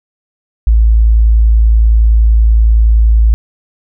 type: tone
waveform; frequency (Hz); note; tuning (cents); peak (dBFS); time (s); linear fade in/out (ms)
sine; 55.3; A1; +9; -4; 0.67-3.34; 0
effects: none